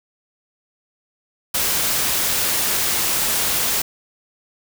white noise, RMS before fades -20 dBFS, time 1.54-3.82 s, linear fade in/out 5 ms, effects none

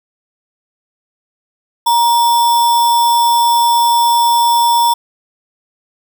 sine tone with sample-and-hold, 943 Hz, A#5, 20 cents sharp, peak -8 dBFS, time 1.86-4.94 s, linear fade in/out 10 ms, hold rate 4410 Hz, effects none

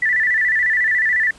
sine tone with vibrato, 1864.7 Hz, A#6, in tune, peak -14 dBFS, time 0.02-1.31 s, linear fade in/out 5 ms, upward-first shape square, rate 14 Hz, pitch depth 88 cents each way, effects pink hiss -46 dBFS RMS until 1.38 s + resampled to 22050 Hz

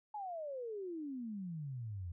sine exponential sweep, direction down, 864 to 82.7 Hz, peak -40 dBFS, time 0.14-2.12 s, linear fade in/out 5 ms, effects none

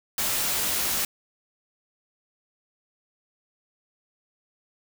white noise with comb filter, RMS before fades -26 dBFS, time 0.18-1.05 s, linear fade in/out 2 ms, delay 17 ms, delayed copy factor -0.55, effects none

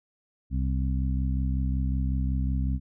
harmonic tone, 65.41 Hz, C2, in tune, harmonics 1 / 2 / 3 / 4, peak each -25 / -31 / -34 / -36 dBFS, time 0.5-2.8 s, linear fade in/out 50 ms, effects none

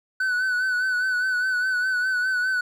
triangle tone with vibrato, 1500 Hz, F#6, 23 cents sharp, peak -19 dBFS, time 0.2-2.61 s, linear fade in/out 5 ms, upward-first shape sine, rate 4.9 Hz, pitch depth 42 cents each way, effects none

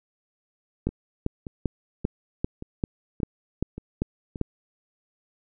two click trains, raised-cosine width 3 ms, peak -11 / -22 dBFS, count 10 / 7, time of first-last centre 0.87-4.413 / 0.89-4.358 s, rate 2.54 / 1.73 Hz, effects none

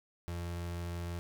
35% pulse tone, 86.2 Hz, F2, 22 cents flat, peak -35 dBFS, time 0.28-1.19 s, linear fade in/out 0 ms, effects none

